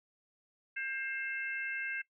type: harmonic tone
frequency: 531 Hz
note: C5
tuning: 25 cents sharp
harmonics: 3 / 4 / 5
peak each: -38 / -40 / -42 dBFS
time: 0.76-2.02 s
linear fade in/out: 10 ms
effects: noise-tail reverb RT60 0.1 s tail -18 dB re dry